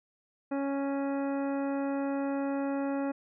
harmonic tone, 277.2 Hz, C#4, in tune, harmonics 1 / 2 / 3 / 4 / 5 / 6 / 7 / 9, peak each -30 / -35 / -40 / -47 / -46 / -51 / -52 / -54 dBFS, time 0.51-3.12 s, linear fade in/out 10 ms, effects none

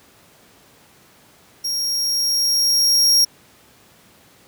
40% pulse tone with level ramp, 5588 Hz, F8, in tune, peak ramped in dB -20 to -10 dBFS, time 1.64-3.25 s, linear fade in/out 10 ms, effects pink hiss -51 dBFS RMS until 4.47 s + high-pass 100 Hz 12 dB/octave

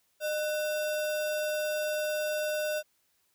sine tone with sample-and-hold, 609 Hz, D#5, 37 cents flat, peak -28 dBFS, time 0.2-2.83 s, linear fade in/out 50 ms, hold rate 2100 Hz, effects white hiss -72 dBFS RMS until 3.34 s

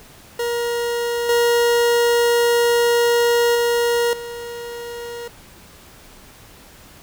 40% pulse tone with level steps, 473.7 Hz, A#4, 28 cents sharp, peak -19 / -13 / -15 / -28 dBFS, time 0.39-5.28 s, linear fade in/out 5 ms, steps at 1.29 / 3.55 / 4.13 s, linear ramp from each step 2 ms, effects pink hiss -45 dBFS RMS until 7.02 s

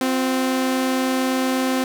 sawtooth tone pair together, 260 / 356.2 Hz, C4 / F4, -11 / +34 cents, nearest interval perfect fourth, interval 545 cents, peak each -15 / -25 dBFS, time 0.01-1.84 s, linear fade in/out 2 ms, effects none

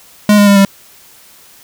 square tone with pitch steps, 208.4 / 204.5 / 200.6 / 196.82 Hz, G#3 / G#3 / G3 / G3, +6 / -26 / +40 / +7 cents, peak -5 dBFS, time 0.29-0.65 s, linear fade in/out 2 ms, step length 90 ms, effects white hiss -42 dBFS RMS until 1.63 s

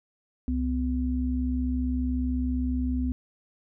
sine tone pair together, 67 / 252.4 Hz, C2 / B3, +42 / +38 cents, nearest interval octave + major seventh, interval 2296 cents, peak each -27 dBFS, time 0.48-3.12 s, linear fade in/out 0 ms, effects none

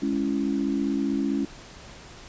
sine chord, C# minor, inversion second, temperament just, 207.9 / 277.2 / 332.6 Hz, G#3 / C#4 / E4, +2 / 0 / +16 cents, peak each -28 / -25 / -30 dBFS, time 0.02-1.45 s, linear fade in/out 5 ms, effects pink hiss -45 dBFS RMS until 2.28 s + resampled to 16000 Hz

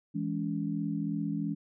sine chord, C# minor, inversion first, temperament equal with one note detuned, 164.81 / 207.7 / 283 Hz, E3 / G#3 / C#4, 0 / 0 / +36 cents, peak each -34 dBFS, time 0.14-1.55 s, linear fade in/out 20 ms, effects none

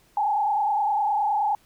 sine tone with frequency modulation, 834 Hz, G#5, 7 cents sharp, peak -20 dBFS, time 0.17-1.55 s, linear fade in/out 2 ms, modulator 29.7 Hz, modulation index 1.3, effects pink hiss -60 dBFS RMS until 1.65 s

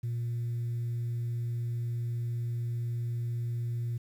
sine tone, 118.5 Hz, A#2, 29 cents sharp, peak -28 dBFS, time 0.03-3.98 s, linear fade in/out 10 ms, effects tanh soft clip ceiling -28 dBFS + 10-bit

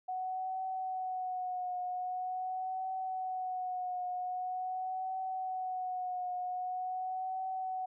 sine tone with vibrato, 740 Hz, F#5, in tune, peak -34 dBFS, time 0.08-7.86 s, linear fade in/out 10 ms, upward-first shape triangle, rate 0.44 Hz, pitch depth 38 cents each way, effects none

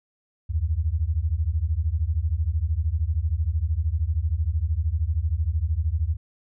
sine beating tone pair, 73.3 / 86.3 Hz, D2 / F2, -3 / -20 cents, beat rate 13 Hz, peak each -24 dBFS, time 0.49-6.17 s, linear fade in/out 20 ms, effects none

